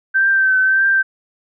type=tone with vibrato; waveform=sine; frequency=1552 Hz; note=G6; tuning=18 cents flat; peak=-11 dBFS; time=0.14-1.03 s; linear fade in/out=20 ms; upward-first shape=triangle; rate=1.7 Hz; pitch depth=37 cents each way; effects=none